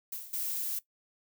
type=noise with exponential decay; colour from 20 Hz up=violet; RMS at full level=-36 dBFS; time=0.12-0.63 s; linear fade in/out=5 ms; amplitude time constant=110 ms
type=noise; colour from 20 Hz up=violet; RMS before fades=-34 dBFS; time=0.33-0.79 s; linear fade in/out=5 ms
effects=noise-tail reverb RT60 0.1 s tail -17 dB re dry